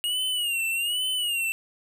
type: tone with vibrato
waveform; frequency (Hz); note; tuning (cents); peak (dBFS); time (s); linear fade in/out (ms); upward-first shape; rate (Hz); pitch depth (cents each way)
square; 2854; F7; +37; -25; 0.04-1.52; 0; sine; 1.2; 110
effects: none